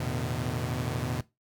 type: tone cluster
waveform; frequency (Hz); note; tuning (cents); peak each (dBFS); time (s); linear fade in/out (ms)
sawtooth; 84.8 / 113.1 / 125.6 / 151.7; E2 / A2 / B2 / D#3; +50 / +48 / +30 / -44; -33 / -31 / -29 / -32; 0-1.21; 5
effects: noise-tail reverb RT60 0.2 s tail -18 dB re dry